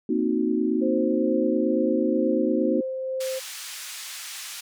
sine chord, C half-diminished seventh, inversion third, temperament equal, 233.1 / 261.6 / 311.1 / 370 Hz, Bb3 / C4 / Eb4 / Gb4, 0 / 0 / 0 / 0 cents, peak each -26 / -27 / -25 / -27 dBFS, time 0.09-2.81 s, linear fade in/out 5 ms
sine tone with tremolo, 523.3 Hz, C5, in tune, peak -25 dBFS, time 0.81-3.4 s, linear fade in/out 20 ms, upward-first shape sine, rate 2.2 Hz, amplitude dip 25%
white band-pass noise, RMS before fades -37 dBFS, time 3.2-4.61 s, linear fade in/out 10 ms, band 1500 to 8500 Hz, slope 12 dB/octave
effects none

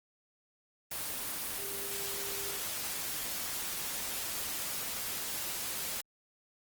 sine tone in noise, 398.4 Hz, G4, 28 cents sharp, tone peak -45 dBFS, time 1.58-2.58 s, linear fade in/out 5 ms, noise white, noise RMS -37 dBFS, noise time 0.91-6.01 s, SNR -11 dB, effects Opus 24 kbps

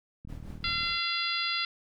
click train, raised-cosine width 5 ms, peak -32 dBFS, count 24, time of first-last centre 0.25-0.832 s, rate 39.5 Hz
brown noise with tremolo, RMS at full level -42 dBFS, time 0.28-1 s, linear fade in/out 20 ms, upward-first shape triangle, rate 5.5 Hz, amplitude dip 70%
harmonic tone, 685 Hz, F5, 34 cents flat, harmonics 2 / 3 / 4 / 5 / 6 / 7, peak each -35 / -35 / -35 / -35 / -35 / -35 dBFS, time 0.64-1.65 s, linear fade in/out 2 ms
effects none

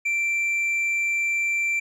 triangle tone with tanh clipping, 2349 Hz, D7, in tune, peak -22 dBFS, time 0.05-1.8 s, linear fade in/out 10 ms, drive 8 dB, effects none

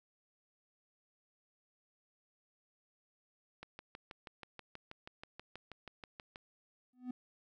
click train, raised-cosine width 0.3 ms, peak -31 dBFS, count 18, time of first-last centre 3.63-6.359 s, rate 6.23 Hz
triangle tone with exponential growth, 250 Hz, B3, 21 cents sharp, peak -33 dBFS, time 6.93-7.11 s, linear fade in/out 5 ms, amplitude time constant 38 ms
effects none

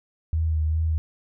sine tone with vibrato, 79.1 Hz, D#2, 29 cents sharp, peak -20 dBFS, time 0.33-0.98 s, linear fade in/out 0 ms, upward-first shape sine, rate 2.5 Hz, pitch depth 32 cents each way, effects none

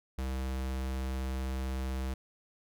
square tone, 65.41 Hz, C2, in tune, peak -33 dBFS, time 0.18-2.14 s, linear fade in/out 5 ms, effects none

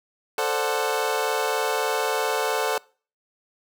25% pulse chord, D dominant seventh, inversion second, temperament equal, 440 / 523.3 / 587.3 / 740 Hz, A4 / C5 / D5 / F#5, 0 / 0 / 0 / 0 cents, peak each -22 / -25 / -27 / -25 dBFS, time 0.38-2.78 s, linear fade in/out 2 ms, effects noise-tail reverb RT60 0.4 s tail -24 dB re dry

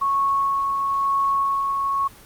sine tone with tremolo, 1103 Hz, C#6, 9 cents flat, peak -17 dBFS, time 0.01-2.08 s, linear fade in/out 10 ms, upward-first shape sine, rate 1 Hz, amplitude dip 30%, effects pink hiss -46 dBFS RMS until 2.25 s + Opus 24 kbps

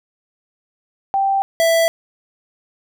sine / square tone pair in turn, 783 / 661.3 Hz, G5 / E5, -2 / +5 cents, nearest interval minor third, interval 293 cents, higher first, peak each -14 / -13 dBFS, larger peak second, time 1.14-1.42 / 1.6-1.88 s, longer neither, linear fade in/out 0 ms, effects none

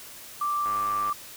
sine tone, 1174.7 Hz, D6, in tune, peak -24 dBFS, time 0.41-1.13 s, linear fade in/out 5 ms
click train, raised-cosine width 0.5 ms, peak -25 dBFS, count 45, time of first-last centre 0.66-1.096 s, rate 101 Hz
effects white hiss -44 dBFS RMS until 1.36 s

